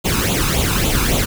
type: noise with flanger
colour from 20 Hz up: pink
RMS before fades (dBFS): -17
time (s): 0.04-1.26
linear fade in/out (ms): 20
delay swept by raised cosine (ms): 0.28 to 0.81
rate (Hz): 3.6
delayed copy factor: +0.7
effects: none